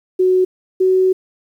sine tone pair in turn, 370 / 374.1 Hz, F#4 / F#4, 0 / +19 cents, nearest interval unison, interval 19 cents, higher second, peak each -10 dBFS, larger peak neither, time 0.19-0.45 / 0.8-1.13 s, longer second, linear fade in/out 10 ms, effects 8-bit

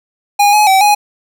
square tone with pitch steps, 818 / 843 / 768 / 830 Hz, G#5 / G#5 / G5 / G#5, -26 / +26 / -36 / -1 cents, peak -7 dBFS, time 0.39-0.95 s, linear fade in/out 10 ms, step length 140 ms, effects none

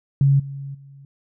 sine tone with level steps, 138.59 Hz, C#3, in tune, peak -12 / -29 / -41 dBFS, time 0.21-1.05 s, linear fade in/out 2 ms, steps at 0.39 / 0.74 s, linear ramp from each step 10 ms, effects none

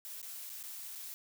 blue noise with dropouts, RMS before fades -45 dBFS, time 0.05-1.14 s, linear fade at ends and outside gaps 0 ms, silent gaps 0.216-0.228 / 0.494-0.5 / 0.629-0.637 / 0.952-0.956 s, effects none

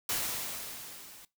white noise with level ramp, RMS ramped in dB -31 to -52 dBFS, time 0.09-1.25 s, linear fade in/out 2 ms, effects noise-tail reverb RT60 0.2 s tail -19 dB re dry

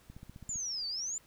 click train, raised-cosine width 5 ms, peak -35 dBFS, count 8, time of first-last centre 0.1-0.558 s, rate 15.3 Hz
sine exponential two-way sweep, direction down then up, 7260 to 4482 to 7260 Hz, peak -34 dBFS, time 0.49-1.18 s, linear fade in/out 2 ms, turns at 0.87 s
effects pink hiss -63 dBFS RMS until 1.26 s

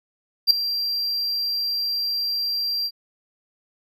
triangle tone with ADSR envelope, 4732 Hz, D8, 12 cents sharp, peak -7 dBFS, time 0.47-2.91 s, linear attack 36 ms, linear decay 5 ms, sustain -14 dB, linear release 53 ms, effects none

